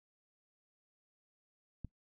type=click; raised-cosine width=5 ms; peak=-30 dBFS; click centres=1.847 s; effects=noise-tail reverb RT60 0.1 s tail -23 dB re dry